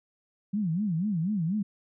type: tone with vibrato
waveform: sine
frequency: 185 Hz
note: F#3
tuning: in tune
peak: -25 dBFS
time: 0.53-1.63 s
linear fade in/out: 10 ms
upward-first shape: sine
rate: 4.1 Hz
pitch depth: 270 cents each way
effects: none